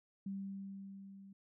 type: tone with level ramp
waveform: sine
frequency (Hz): 195.7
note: G3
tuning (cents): -3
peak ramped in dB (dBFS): -38 to -53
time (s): 0.26-1.33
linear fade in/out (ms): 5
effects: none